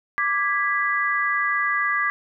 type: chord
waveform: sine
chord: G# diminished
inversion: second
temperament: equal with one note detuned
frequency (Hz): 1174.7 / 1651.7 / 1975.5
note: D6 / G#6 / B6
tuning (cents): 0 / -10 / 0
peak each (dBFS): -24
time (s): 0.18-2.1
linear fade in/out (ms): 0
effects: none